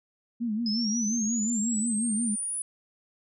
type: tone with vibrato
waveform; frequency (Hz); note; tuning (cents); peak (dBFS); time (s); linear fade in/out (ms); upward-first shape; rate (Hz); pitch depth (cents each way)
sine; 223.4; A3; +27; -26; 0.4-2.36; 20; sine; 5.6; 120
type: linear sweep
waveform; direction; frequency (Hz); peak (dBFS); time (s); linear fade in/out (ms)
sine; up; 5060 to 9950; -29; 0.66-2.62; 2
effects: none